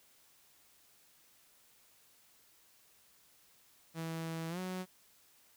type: tone with pitch glide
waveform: sawtooth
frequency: 163.4 to 184.47 Hz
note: E3 to F#3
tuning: -15 to -5 cents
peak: -34 dBFS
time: 3.94-4.86 s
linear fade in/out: 50 ms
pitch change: +210 cents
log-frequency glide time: 4.49-4.59 s
effects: white hiss -66 dBFS RMS until 5.56 s